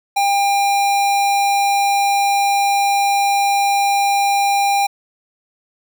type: tone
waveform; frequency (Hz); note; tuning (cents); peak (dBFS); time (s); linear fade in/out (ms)
square; 800; G5; +35; -14; 0.16-4.87; 10
effects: none